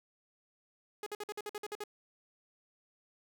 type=tone bursts; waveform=sawtooth; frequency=417.5 Hz; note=G#4; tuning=9 cents sharp; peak=-34 dBFS; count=10; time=1.03-1.838 s; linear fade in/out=2 ms; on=34 ms; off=52 ms; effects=none